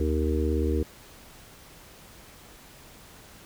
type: harmonic tone with a mistuned harmonic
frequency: 77.4 Hz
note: D#2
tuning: 9 cents flat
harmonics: 1 / 3 / 4 / 5 / 6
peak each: -25 / -33 / -30 / -31 / -32 dBFS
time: 0-0.83 s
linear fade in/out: 5 ms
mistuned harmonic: 1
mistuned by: -65 cents
effects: pink hiss -50 dBFS RMS until 3.45 s